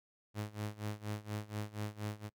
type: tone with tremolo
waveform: sawtooth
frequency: 105.4 Hz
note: G#2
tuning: 26 cents sharp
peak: -32 dBFS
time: 0.34-2.3 s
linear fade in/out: 50 ms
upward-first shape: sine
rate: 4.2 Hz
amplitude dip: 90%
effects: noise-tail reverb RT60 0.1 s tail -26 dB re dry